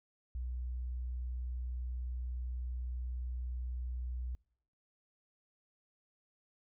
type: tone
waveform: sine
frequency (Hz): 61.74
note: B1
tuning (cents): 0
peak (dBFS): -36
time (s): 0.35-4.35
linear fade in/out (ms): 0
effects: noise-tail reverb RT60 0.7 s tail -26 dB re dry